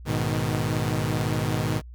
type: chord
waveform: sawtooth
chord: G# minor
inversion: none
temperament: equal with one note detuned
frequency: 105.4 / 123.47 / 155.56 Hz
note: G#2 / B2 / D#3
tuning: +26 / 0 / 0 cents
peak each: -24 dBFS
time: 0.05-1.82 s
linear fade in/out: 50 ms
effects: added 60 Hz sine -39 dBFS peak until 1.94 s